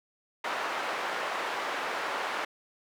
white band-pass noise, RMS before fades -33 dBFS, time 0.44-2.45 s, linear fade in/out 5 ms, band 510 to 1500 Hz, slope 12 dB/octave, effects none

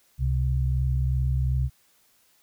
sine tone pair together, 66.45 / 129.2 Hz, C2 / C3, +27 / -21 cents, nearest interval octave, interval 1152 cents, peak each -23 / -25 dBFS, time 0.18-1.7 s, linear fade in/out 50 ms, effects white hiss -63 dBFS RMS until 2.42 s

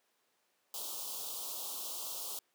white band-stop noise, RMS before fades -41 dBFS, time 0.74-2.39 s, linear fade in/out 2 ms, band 1200 to 3000 Hz, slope 48 dB/octave, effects pink hiss -75 dBFS RMS until 2.54 s + high-pass 400 Hz 12 dB/octave

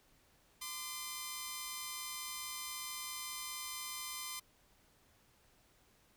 5% pulse tone pair together, 1030 / 1190.9 Hz, C6 / D6, -28 / +24 cents, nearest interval minor third, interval 252 cents, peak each -31 / -34 dBFS, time 0.61-4.4 s, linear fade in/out 10 ms, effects pink hiss -69 dBFS RMS until 6.16 s

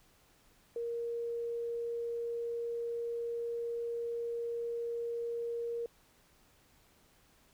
sine tone, 468.7 Hz, A#4, 9 cents sharp, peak -34 dBFS, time 0.76-5.86 s, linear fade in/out 2 ms, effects pink hiss -66 dBFS RMS until 7.53 s

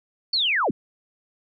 sine linear sweep, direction down, 4563 to 138.59 Hz, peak -19 dBFS, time 0.33-0.71 s, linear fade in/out 5 ms, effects none

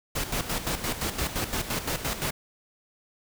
pink noise with tremolo, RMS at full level -28 dBFS, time 0.15-2.31 s, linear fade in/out 10 ms, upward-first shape square, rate 5.8 Hz, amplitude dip 65%, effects none

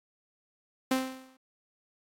sawtooth tone with exponential decay, 261 Hz, C4, 4 cents flat, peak -19 dBFS, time 0.91-1.37 s, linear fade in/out 5 ms, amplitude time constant 100 ms, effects AAC 48 kbps

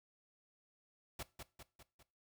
pink noise with echo, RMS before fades -44 dBFS, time 1.19-1.23 s, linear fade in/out 5 ms, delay 200 ms, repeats 4, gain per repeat -5 dB, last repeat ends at 2.03 s, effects noise-tail reverb RT60 0.3 s tail -19 dB re dry

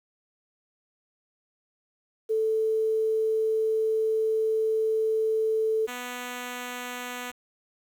sine / 5% pulse tone pair in turn, 440 / 246.9 Hz, A4 / B3, 0 / 0 cents, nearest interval minor seventh, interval 1000 cents, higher first, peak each -22 dBFS, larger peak neither, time 2.29-5.87 / 5.87-7.32 s, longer first, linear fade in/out 20 ms, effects 9-bit

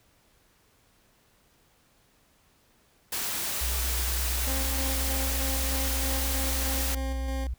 white noise, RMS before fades -31 dBFS, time 3.12-6.95 s, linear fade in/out 5 ms
sine tone with vibrato, 61.74 Hz, B1, in tune, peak -28 dBFS, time 3.61-7.54 s, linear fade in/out 5 ms, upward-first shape triangle, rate 8.6 Hz, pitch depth 84 cents each way
20% pulse tone with tremolo, 266.6 Hz, C4, 33 cents sharp, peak -29 dBFS, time 4.47-7.47 s, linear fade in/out 2 ms, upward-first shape square, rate 3.2 Hz, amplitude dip 35%
effects pink hiss -64 dBFS RMS until 7.58 s

